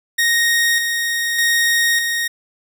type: tone with tremolo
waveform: sawtooth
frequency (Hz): 1864.7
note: A#6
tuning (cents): 0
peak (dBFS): -10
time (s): 0.18-2.28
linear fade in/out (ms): 10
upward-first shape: square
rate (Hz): 0.83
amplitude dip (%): 40
effects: none